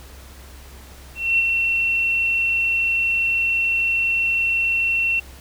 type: tone with ADSR envelope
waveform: sine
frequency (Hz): 2713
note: E7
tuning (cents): +49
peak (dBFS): -13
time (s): 1.15-5.2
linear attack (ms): 240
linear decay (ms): 18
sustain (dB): -4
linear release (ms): 8
effects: added 66 Hz sine -41 dBFS peak until 5.4 s + pink hiss -45 dBFS RMS until 5.4 s